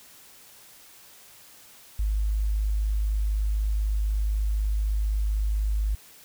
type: tone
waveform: sine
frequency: 52 Hz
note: G#1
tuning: 3 cents sharp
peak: -22 dBFS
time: 1.99-5.95 s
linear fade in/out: 5 ms
effects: white hiss -51 dBFS RMS until 6.24 s